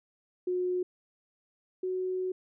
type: tone pair in turn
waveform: sine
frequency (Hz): 362.5 / 370.3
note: F#4 / F#4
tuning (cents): -35 / +1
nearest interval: unison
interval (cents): 36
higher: second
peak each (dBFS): -27 / -29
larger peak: first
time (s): 0.47-0.83 / 1.83-2.32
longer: second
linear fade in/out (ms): 5
effects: none